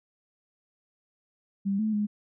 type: tone with pitch steps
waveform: sine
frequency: 197.5 / 216.9 / 208.5 Hz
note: G3 / A3 / G#3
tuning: +13 / -25 / +7 cents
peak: -24 dBFS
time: 1.65-2.07 s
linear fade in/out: 20 ms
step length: 140 ms
effects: none